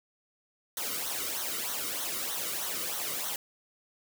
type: noise with flanger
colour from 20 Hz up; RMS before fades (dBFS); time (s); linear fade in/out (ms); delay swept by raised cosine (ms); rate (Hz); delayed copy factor
white; -34; 0.77-3.36; 2; 0.4 to 1.22; 3.2; -0.7
effects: none